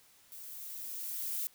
violet noise with level ramp, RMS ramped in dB -48 to -35 dBFS, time 0.32-1.47 s, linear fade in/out 0 ms, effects white hiss -63 dBFS RMS until 1.54 s

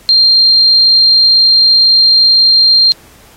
sine tone, 4186 Hz, C8, in tune, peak -4 dBFS, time 0.09-2.92 s, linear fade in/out 0 ms, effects pink hiss -42 dBFS RMS until 3.36 s + AAC 48 kbps

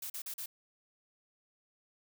blue noise bursts, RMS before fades -41 dBFS, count 4, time 0.02-0.46 s, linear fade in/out 5 ms, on 80 ms, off 40 ms, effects none

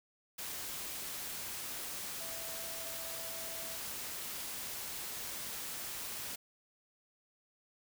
sine tone in noise, 659.3 Hz, E5, in tune, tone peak -50 dBFS, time 2.2-3.76 s, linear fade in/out 10 ms, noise white, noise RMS -42 dBFS, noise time 0.38-6.36 s, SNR -11 dB, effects none

